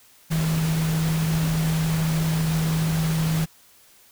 sine tone in noise, 160.1 Hz, D#3, 50 cents sharp, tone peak -20 dBFS, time 0.3-3.46 s, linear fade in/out 20 ms, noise pink, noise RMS -31 dBFS, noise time 0.3-3.46 s, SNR +8 dB, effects white hiss -54 dBFS RMS until 4.11 s

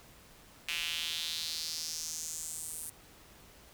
square tone with high-pass filter sweep, 80 Hz, D#2, 49 cents sharp, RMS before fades -38 dBFS, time 0.68-2.9 s, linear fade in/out 5 ms, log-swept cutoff 2600 to 9800 Hz, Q 3.3, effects pink hiss -57 dBFS RMS until 3.73 s

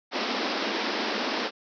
pink band-pass noise, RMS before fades -29 dBFS, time 0.11-1.51 s, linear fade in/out 50 ms, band 210 to 5500 Hz, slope 96 dB/octave, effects none

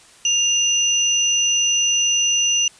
sine tone pair together, 2809 / 5969 Hz, F7 / F#8, +9 / +14 cents, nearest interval octave + minor second, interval 1305 cents, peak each -18 dBFS, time 0.25-2.68 s, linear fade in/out 2 ms, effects white hiss -48 dBFS RMS until 2.79 s + resampled to 22050 Hz

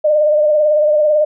sine tone with vibrato, 604 Hz, D5, 48 cents sharp, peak -9 dBFS, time 0.04-1.25 s, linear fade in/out 10 ms, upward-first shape triangle, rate 18 Hz, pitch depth 52 cents each way, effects none

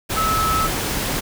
sine tone in noise, 1300 Hz, E6, 24 cents flat, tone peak -18 dBFS, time 0.16-0.68 s, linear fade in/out 20 ms, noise pink, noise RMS -23 dBFS, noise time 0.09-1.21 s, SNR +2 dB, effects none

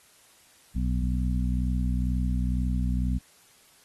harmonic tone, 62.1 Hz, B1, 10 cents sharp, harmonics 1 / 2 / 3 / 4, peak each -25 / -32 / -31 / -34 dBFS, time 0.75-3.19 s, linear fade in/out 20 ms, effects white hiss -58 dBFS RMS until 3.84 s + AAC 32 kbps

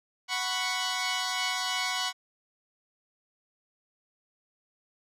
10% pulse chord, F# suspended fourth, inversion none, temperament equal, 740 / 987.8 / 1108.7 Hz, F#5 / B5 / C#6, 0 / 0 / 0 cents, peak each -24 dBFS, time 0.28-2.13 s, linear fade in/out 50 ms, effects low-pass 9000 Hz 12 dB/octave

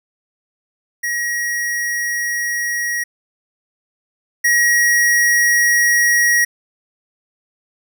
square tone pair in turn, 1900 / 1900 Hz, A#6 / A#6, +33 / +33 cents, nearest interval unison, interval 0 cents, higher neither, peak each -19 / -12 dBFS, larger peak second, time 1.03-3.04 / 4.44-6.45 s, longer neither, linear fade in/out 10 ms, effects none

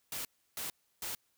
white noise bursts, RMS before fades -39 dBFS, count 3, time 0.12-1.15 s, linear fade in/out 2 ms, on 130 ms, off 320 ms, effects white hiss -75 dBFS RMS until 1.37 s

